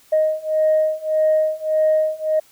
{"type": "beating tone pair", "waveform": "sine", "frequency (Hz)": [622.3, 624], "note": ["D#5", "D#5"], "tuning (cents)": [0, 5], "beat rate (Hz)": 1.7, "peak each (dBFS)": [-18, -17], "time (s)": [0.12, 2.4], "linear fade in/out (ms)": 10, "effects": ["tanh soft clip ceiling -9 dBFS", "white hiss -53 dBFS RMS until 2.51 s"]}